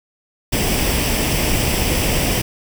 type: noise with comb filter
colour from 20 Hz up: pink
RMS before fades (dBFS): -18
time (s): 0.52-2.42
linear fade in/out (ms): 10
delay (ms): 0.37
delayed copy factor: +0.55
effects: none